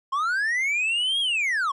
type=linear two-way sweep; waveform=triangle; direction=up then down; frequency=1046.5 to 3322 to 1046.5 Hz; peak=-20 dBFS; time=0.12-1.72 s; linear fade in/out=10 ms; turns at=1.2 s; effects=resampled to 24000 Hz